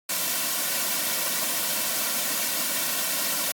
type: noise with comb filter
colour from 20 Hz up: white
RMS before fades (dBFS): -26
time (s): 0.09-3.52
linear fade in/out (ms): 5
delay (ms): 2.4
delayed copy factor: -0.6
effects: high-pass 200 Hz 12 dB/octave + AAC 64 kbps